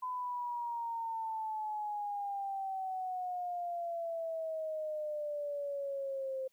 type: exponential sweep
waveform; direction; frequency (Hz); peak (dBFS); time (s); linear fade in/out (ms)
sine; down; 1013 to 523.3; -35; 0.02-6.48; 10
effects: white hiss -75 dBFS RMS until 6.52 s